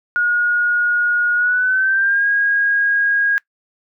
sine tone with pitch glide, 1441 to 1636.3 Hz, F#6 to G#6, -46 to -26 cents, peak -13 dBFS, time 0.16-3.38 s, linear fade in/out 0 ms, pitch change +220 cents, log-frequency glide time 1.35-2.27 s, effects noise-tail reverb RT60 0.1 s tail -22 dB re dry

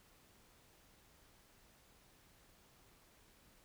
silence, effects pink hiss -67 dBFS RMS until 3.64 s

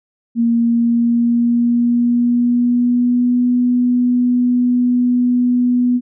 sine tone with pitch glide, 233.1 to 246.2 Hz, A#3 to B3, 0 to -5 cents, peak -11 dBFS, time 0.35-6.01 s, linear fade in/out 50 ms, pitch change +95 cents, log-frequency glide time 0.54-3.47 s, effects none

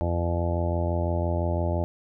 harmonic tone, 85.9 Hz, F2, 28 cents flat, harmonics 1 / 2 / 3 / 4 / 5 / 6 / 7 / 8 / 9 / 10, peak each -25 / -33 / -37 / -33 / -41 / -38 / -31 / -39 / -42 / -37 dBFS, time 0.01-1.84 s, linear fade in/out 0 ms, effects none

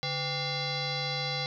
sine tone with frequency modulation, 2093 Hz, C7, in tune, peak -29 dBFS, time 0.03-1.46 s, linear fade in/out 0 ms, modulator 650 Hz, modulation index 4.2, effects none

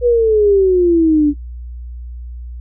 sine exponential sweep, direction down, 493.9 to 286.9 Hz, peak -8 dBFS, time 0.01-1.34 s, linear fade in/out 50 ms, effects noise-tail reverb RT60 0.1 s tail -19 dB re dry + added 60 Hz sine -26 dBFS peak until 2.6 s

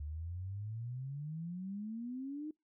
sine exponential sweep, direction up, 72.1 to 312.9 Hz, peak -39 dBFS, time 0-2.51 s, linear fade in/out 5 ms, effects noise-tail reverb RT60 0.2 s tail -26 dB re dry

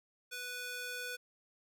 square tone with high-pass filter sweep, 493.9 Hz, B4, in tune, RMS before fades -42 dBFS, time 0.31-1.17 s, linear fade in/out 20 ms, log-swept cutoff 1700 to 1100 Hz, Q 0.94, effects none

